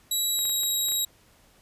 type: tone with pitch glide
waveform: 15% pulse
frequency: 3881 to 3832 Hz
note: B7 to A#7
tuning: -31 to +47 cents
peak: -17 dBFS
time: 0.11-1.05 s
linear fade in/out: 5 ms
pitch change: -22 cents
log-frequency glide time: 0.36-0.42 s
type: clicks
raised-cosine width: 0.3 ms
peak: -27 dBFS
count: 6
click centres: 0.39 / 0.454 / 0.496 / 0.634 / 0.886 / 0.92 s
effects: pink hiss -59 dBFS RMS until 1.61 s + resampled to 32000 Hz